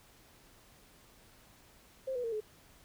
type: tone with pitch steps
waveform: sine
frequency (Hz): 527 / 491.7 / 458.8 / 428.1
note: C5 / B4 / A#4 / A4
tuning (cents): +12 / -8 / -28 / -47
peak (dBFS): -33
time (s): 2.07-2.406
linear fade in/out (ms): 10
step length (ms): 84
effects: pink hiss -61 dBFS RMS until 2.84 s